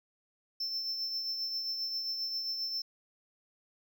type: tone with tremolo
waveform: triangle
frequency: 5330 Hz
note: E8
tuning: 18 cents sharp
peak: -30 dBFS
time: 0.6-2.82 s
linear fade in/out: 5 ms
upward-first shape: triangle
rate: 7.5 Hz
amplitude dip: 45%
effects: none